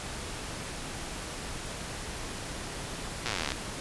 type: slowing click train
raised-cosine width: 0.2 ms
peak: -13 dBFS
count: 24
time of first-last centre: 3.26-3.52 s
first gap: 8 ms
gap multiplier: 1.03
effects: pink hiss -38 dBFS RMS until 3.8 s + resampled to 24000 Hz